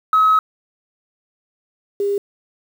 sine tone pair in turn, 1280 / 403.2 Hz, D#6 / G4, +49 / +49 cents, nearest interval octave + minor sixth, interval 2000 cents, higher first, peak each -9 / -16 dBFS, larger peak first, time 0.13-0.39 / 2-2.18 s, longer first, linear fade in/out 2 ms, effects tanh soft clip ceiling -7 dBFS + 7-bit

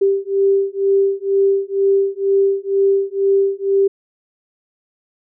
sine beating tone pair, 392 / 394.1 Hz, G4 / G4, 0 / +9 cents, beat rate 2.1 Hz, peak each -16 dBFS, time 0.01-3.88 s, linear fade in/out 10 ms, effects none

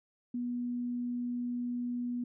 sine tone, 243.4 Hz, B3, 25 cents flat, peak -32 dBFS, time 0.34-2.24 s, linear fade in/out 5 ms, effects none

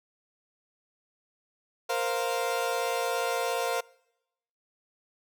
30% pulse chord, Bb suspended second, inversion none, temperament equal, 466.2 / 523.3 / 698.5 Hz, Bb4 / C5 / F5, 0 / 0 / 0 cents, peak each -29 dBFS, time 1.89-3.81 s, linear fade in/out 10 ms, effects noise-tail reverb RT60 0.9 s tail -25 dB re dry

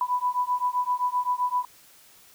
sine beating tone pair, 987.8 / 995.5 Hz, B5 / B5, 0 / +14 cents, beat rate 7.7 Hz, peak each -26 dBFS, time 0.01-1.65 s, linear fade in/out 2 ms, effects white hiss -54 dBFS RMS until 2.34 s

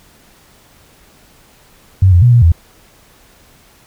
sine tone with pitch steps, 94.6 / 87.7 / 122 / 119.5 / 83.2 Hz, F#2 / F2 / B2 / A#2 / E2, +39 / +8 / -21 / +43 / +17 cents, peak -4 dBFS, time 2.02-2.52 s, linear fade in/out 5 ms, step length 100 ms, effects pink hiss -47 dBFS RMS until 3.86 s

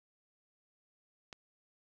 click, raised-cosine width 0.2 ms, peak -28 dBFS, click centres 1.328 s, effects none

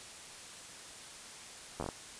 slowing click train, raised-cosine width 1 ms, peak -23 dBFS, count 6, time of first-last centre 1.8-1.889 s, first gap 11 ms, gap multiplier 1.24, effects white hiss -49 dBFS RMS until 2.19 s + resampled to 22050 Hz

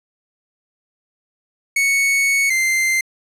45% pulse tone pair in turn, 2217 / 2085 Hz, C#7 / C7, 0 / -7 cents, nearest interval minor second, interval 107 cents, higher first, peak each -14 / -15 dBFS, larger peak first, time 1.76-2.5 / 2.5-3.01 s, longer first, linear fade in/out 5 ms, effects low-pass 12000 Hz 12 dB/octave

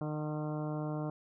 harmonic tone with a mistuned harmonic, 152.2 Hz, D#3, 38 cents flat, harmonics 1 / 2 / 3 / 4 / 5 / 6 / 7 / 8 / 9, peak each -36 / -39 / -45 / -43 / -47 / -52 / -50 / -55 / -54 dBFS, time 0.01-1.1 s, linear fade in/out 2 ms, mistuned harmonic 5, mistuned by -20 cents, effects none

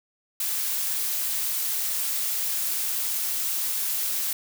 blue noise, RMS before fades -27 dBFS, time 0.4-4.33 s, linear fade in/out 2 ms, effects none

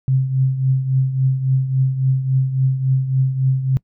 sine tone with tremolo, 132.1 Hz, C3, 17 cents sharp, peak -11 dBFS, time 0.08-3.77 s, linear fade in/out 0 ms, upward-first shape triangle, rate 3.6 Hz, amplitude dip 70%, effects noise-tail reverb RT60 0.1 s tail -23 dB re dry

